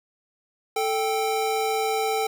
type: tone pair together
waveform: square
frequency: 439.4 / 784 Hz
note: A4 / G5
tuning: -2 / 0 cents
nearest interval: minor seventh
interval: 1002 cents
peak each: -26 dBFS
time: 0.76-2.27 s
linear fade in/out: 5 ms
effects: none